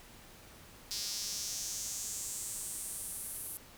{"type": "tone with high-pass filter sweep", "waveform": "square", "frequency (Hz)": 110, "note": "A2", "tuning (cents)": 0, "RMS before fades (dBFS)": -40, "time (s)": [0.91, 3.57], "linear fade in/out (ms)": 0, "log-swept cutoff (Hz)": [4900, 11000], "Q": 3.2, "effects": ["pink hiss -55 dBFS RMS until 3.77 s"]}